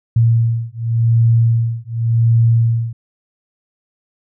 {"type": "beating tone pair", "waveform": "sine", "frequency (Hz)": [115, 115.89], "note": ["A#2", "A#2"], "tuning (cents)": [-23, -10], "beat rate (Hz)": 0.89, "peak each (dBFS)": -14, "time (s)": [0.16, 2.93], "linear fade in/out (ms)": 5, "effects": []}